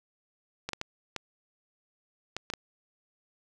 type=clicks; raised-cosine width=0.2 ms; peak=-16 dBFS; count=7; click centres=0.69 / 0.733 / 0.814 / 1.163 / 2.366 / 2.501 / 2.537 s; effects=none